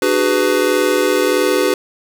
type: chord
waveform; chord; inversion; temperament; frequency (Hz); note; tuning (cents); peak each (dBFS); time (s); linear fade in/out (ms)
square; G# half-diminished seventh; second; just; 299 / 373.8 / 415.3 / 498.4; D4 / F#4 / G#4 / B4; +31 / +18 / 0 / +16; -21 / -18 / -20 / -18; 0.02-1.74; 2
effects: none